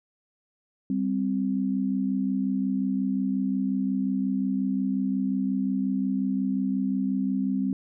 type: tone pair together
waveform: sine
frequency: 196 / 261.6 Hz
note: G3 / C4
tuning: 0 / 0 cents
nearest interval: perfect fourth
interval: 500 cents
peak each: -26 dBFS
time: 0.9-7.73 s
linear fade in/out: 2 ms
effects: none